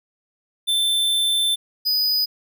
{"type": "tone pair in turn", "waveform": "square", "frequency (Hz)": [3544, 4976], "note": ["A7", "D#8"], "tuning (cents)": [12, -1], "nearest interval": "tritone", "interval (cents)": 587, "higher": "second", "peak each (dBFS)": -18, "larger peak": "neither", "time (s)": [[0.67, 1.56], [1.85, 2.26]], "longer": "first", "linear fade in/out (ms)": 20, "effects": []}